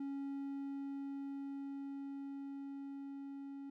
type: tone with level ramp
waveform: triangle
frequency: 277.2 Hz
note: C#4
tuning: in tune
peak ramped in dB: -37 to -43 dBFS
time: 0-3.7 s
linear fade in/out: 5 ms
effects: none